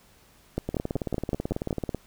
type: two click trains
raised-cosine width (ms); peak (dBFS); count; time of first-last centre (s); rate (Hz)
2; -13 / -15; 7 / 24; 0.58-1.708 / 0.69-1.947; 5.32 / 18.3
effects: pink hiss -58 dBFS RMS until 2.06 s